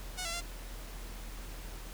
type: tone with pitch steps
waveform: 5% pulse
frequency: 733 / 674 / 691 Hz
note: F#5 / E5 / F5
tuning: -16 / +38 / -19 cents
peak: -24 dBFS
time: 0.17-0.413 s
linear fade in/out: 20 ms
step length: 81 ms
effects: added 41 Hz sine -42 dBFS peak until 1.93 s + pink hiss -49 dBFS RMS until 1.93 s